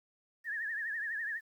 sine tone with vibrato, 1760 Hz, A6, in tune, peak -34 dBFS, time 0.44-1.41 s, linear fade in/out 50 ms, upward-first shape triangle, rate 12 Hz, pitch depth 130 cents each way, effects 11-bit

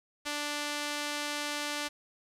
sawtooth tone with band-pass filter, 293.7 Hz, D4, in tune, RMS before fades -35 dBFS, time 0.25-1.89 s, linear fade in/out 20 ms, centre 4200 Hz, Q 0.51, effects resampled to 32000 Hz + 9-bit

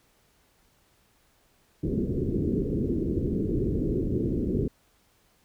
white low-pass noise, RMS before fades -27 dBFS, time 1.83-4.68 s, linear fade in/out 5 ms, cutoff 410 Hz, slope 48 dB/octave, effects pink hiss -65 dBFS RMS until 5.44 s

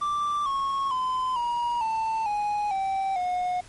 triangle tone with pitch steps, 1174.7 / 1096 / 1022.6 / 954.2 / 890.3 / 830.6 / 775 / 723.1 Hz, D6 / C#6 / C6 / A#5 / A5 / G#5 / G5 / F#5, 0 / -20 / -40 / +40 / +20 / 0 / -20 / -40 cents, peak -22 dBFS, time 0.01-3.61 s, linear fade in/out 10 ms, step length 450 ms, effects pink hiss -50 dBFS RMS until 3.68 s + MP3 48 kbps

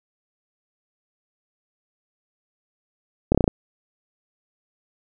slowing click train, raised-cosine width 2 ms, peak -3 dBFS, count 6, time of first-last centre 3.32-3.478 s, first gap 27 ms, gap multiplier 1.08, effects none

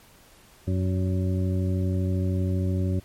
harmonic tone with a mistuned harmonic, 92.8 Hz, F#2, 6 cents sharp, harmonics 1 / 2 / 3 / 4 / 6, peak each -23 / -29 / -33 / -35 / -39 dBFS, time 0.67-3 s, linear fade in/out 10 ms, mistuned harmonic 6, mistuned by +18 cents, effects pink hiss -54 dBFS RMS until 3.04 s + MP3 64 kbps

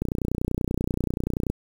click train, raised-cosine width 3 ms, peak -12 dBFS, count 46, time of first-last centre 0.02-1.5 s, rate 30.4 Hz, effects 7-bit

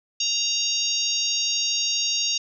harmonic tone, 932.3 Hz, A#5, in tune, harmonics 3 / 4 / 5 / 6 / 7, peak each -28 / -28 / -28 / -28 / -28 dBFS, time 0.2-2.38 s, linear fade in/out 5 ms, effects none

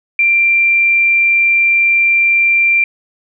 sine tone, 2366 Hz, D7, 12 cents sharp, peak -8 dBFS, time 0.19-2.84 s, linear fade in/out 2 ms, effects none

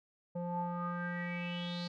square tone with low-pass filter sweep, 174.8 Hz, F3, 2 cents sharp, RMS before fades -38 dBFS, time 0.35-1.88 s, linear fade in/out 10 ms, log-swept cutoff 650 to 4500 Hz, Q 7.8, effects none

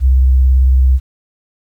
sine tone with vibrato, 64.9 Hz, C2, 13 cents flat, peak -6 dBFS, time 0-1 s, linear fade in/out 50 ms, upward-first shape triangle, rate 18 Hz, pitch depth 56 cents each way, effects 8-bit

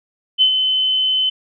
sine tone with ADSR envelope, 3046 Hz, F#7, 50 cents sharp, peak -8 dBFS, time 0.38-1.3 s, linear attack 36 ms, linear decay 87 ms, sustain -6 dB, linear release 11 ms, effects none

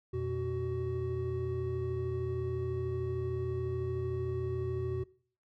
triangle tone cluster, 87.3 / 120.9 / 375.3 Hz, F2 / B2 / F#4, 0 / -36 / +25 cents, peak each -36 / -35 / -33 dBFS, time 0.13-5.04 s, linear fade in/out 10 ms, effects noise-tail reverb RT60 0.5 s tail -21 dB re dry

